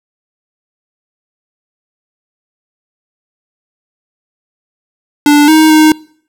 square tone with pitch steps, 293 / 314 / 310.5 Hz, D4 / D#4 / D#4, -4 / +16 / -3 cents, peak -4 dBFS, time 5.26-5.92 s, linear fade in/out 2 ms, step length 220 ms, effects noise-tail reverb RT60 0.6 s tail -25 dB re dry

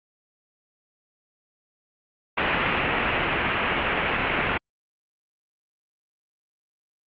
white low-pass noise, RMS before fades -24 dBFS, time 2.37-4.58 s, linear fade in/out 10 ms, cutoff 2800 Hz, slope 48 dB/octave, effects Opus 48 kbps

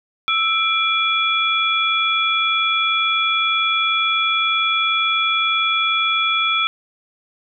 sine tone cluster, 1319 / 2371 / 3382 Hz, E6 / D7 / G#7, +1 / +16 / +31 cents, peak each -20 dBFS, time 0.28-6.67 s, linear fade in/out 0 ms, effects none

